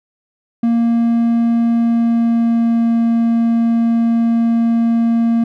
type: tone with pitch glide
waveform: triangle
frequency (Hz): 232.6 to 231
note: A#3 to A#3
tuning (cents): -4 to -16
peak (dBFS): -9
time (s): 0.63-5.44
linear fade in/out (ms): 5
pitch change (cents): -12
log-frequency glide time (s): 1.71-2.94
effects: none